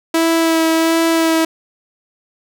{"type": "tone with vibrato", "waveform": "sawtooth", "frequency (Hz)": 326.8, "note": "E4", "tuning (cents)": -15, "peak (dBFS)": -8, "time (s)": [0.14, 1.45], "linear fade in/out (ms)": 5, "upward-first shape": "sine", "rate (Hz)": 1.4, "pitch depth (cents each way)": 15, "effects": []}